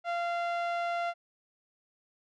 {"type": "tone with low-pass filter", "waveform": "sawtooth", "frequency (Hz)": 690, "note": "F5", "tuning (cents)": -21, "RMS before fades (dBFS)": -32, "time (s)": [0.04, 1.14], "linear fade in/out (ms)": 50, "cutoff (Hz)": 2500, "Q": 0.66, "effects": []}